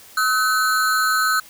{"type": "ring-modulated tone", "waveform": "square", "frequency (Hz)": 1396.9, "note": "F6", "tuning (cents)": 0, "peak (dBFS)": -14, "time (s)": [0.17, 1.4], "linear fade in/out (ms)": 5, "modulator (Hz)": 113, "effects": ["white hiss -45 dBFS RMS until 1.49 s"]}